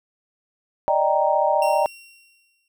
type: chord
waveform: sine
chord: Eb major seventh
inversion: third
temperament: equal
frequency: 587.3 / 622.3 / 784 / 932.3 Hz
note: D5 / Eb5 / G5 / Bb5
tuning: 0 / 0 / 0 / 0 cents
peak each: -22 dBFS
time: 0.88-1.86 s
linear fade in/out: 0 ms
type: tone with exponential decay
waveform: sawtooth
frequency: 2742 Hz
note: F7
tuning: 32 cents flat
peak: -26 dBFS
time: 1.62-2.68 s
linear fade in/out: 2 ms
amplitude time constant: 230 ms
effects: none